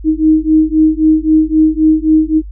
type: beating tone pair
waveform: sine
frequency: 311.1 / 314.9 Hz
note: D#4 / D#4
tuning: 0 / +21 cents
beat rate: 3.8 Hz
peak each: -10 dBFS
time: 0.04-2.42 s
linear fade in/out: 50 ms
effects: noise-tail reverb RT60 0.1 s tail -26 dB re dry + added 50 Hz sine -25 dBFS peak until 2.51 s